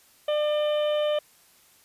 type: harmonic tone with a mistuned harmonic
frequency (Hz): 599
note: D5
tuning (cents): +34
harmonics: 1 / 2 / 3 / 4 / 5 / 6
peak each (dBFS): -22 / -37 / -43 / -43 / -36 / -43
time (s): 0.28-1.19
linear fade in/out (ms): 5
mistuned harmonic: 5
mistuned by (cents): +22
effects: white hiss -58 dBFS RMS until 1.84 s + resampled to 32000 Hz